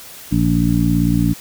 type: harmonic tone with a mistuned harmonic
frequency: 57.8 Hz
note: A#1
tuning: 14 cents flat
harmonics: 1 / 2 / 3 / 4 / 5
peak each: -22 / -19 / -17 / -21 / -18 dBFS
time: 0.31-1.34 s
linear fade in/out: 20 ms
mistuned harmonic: 1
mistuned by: -71 cents
effects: white hiss -37 dBFS RMS until 1.4 s